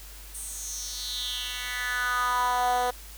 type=tone with high-pass filter sweep; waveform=10% pulse; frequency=247.5 Hz; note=B3; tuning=4 cents sharp; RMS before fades=-29 dBFS; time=0.34-2.91 s; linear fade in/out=10 ms; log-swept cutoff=9300 to 580 Hz; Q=4.1; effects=added 50 Hz sine -44 dBFS peak until 3.17 s + white hiss -47 dBFS RMS until 3.17 s